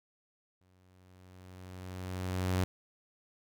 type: tone with exponential growth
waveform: sawtooth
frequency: 92.1 Hz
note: F#2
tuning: 7 cents flat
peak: -23 dBFS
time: 0.61-2.64 s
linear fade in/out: 0 ms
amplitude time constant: 440 ms
effects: none